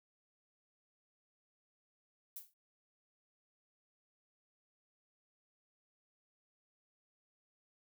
violet noise with exponential decay, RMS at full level -42 dBFS, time 2.36-2.54 s, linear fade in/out 5 ms, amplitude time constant 37 ms, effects none

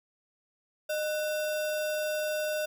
sine tone with sample-and-hold, 612 Hz, D#5, 29 cents flat, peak -28 dBFS, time 0.89-2.66 s, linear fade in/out 10 ms, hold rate 2100 Hz, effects none

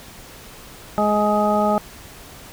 harmonic tone, 209.3 Hz, G#3, 14 cents sharp, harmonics 1 / 2 / 3 / 4 / 6, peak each -21 / -26 / -20 / -21 / -24 dBFS, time 0.98-1.78 s, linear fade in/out 0 ms, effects pink hiss -41 dBFS RMS until 2.52 s

